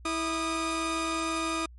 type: tone pair together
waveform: sawtooth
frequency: 326.6 / 1227.7 Hz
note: E4 / D#6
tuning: -16 / -24 cents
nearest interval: octave + major seventh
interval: 2292 cents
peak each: -27 dBFS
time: 0.05-1.66 s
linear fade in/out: 5 ms
effects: added 60 Hz sine -46 dBFS peak until 1.78 s + MP3 48 kbps